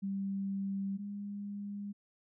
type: tone pair in turn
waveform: sine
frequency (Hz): 196 / 202.8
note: G3 / G#3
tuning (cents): 0 / -41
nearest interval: minor second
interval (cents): 59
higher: second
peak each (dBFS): -33 / -38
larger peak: first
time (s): 0.02-0.98 / 0.98-1.93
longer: first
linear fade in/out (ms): 20
effects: none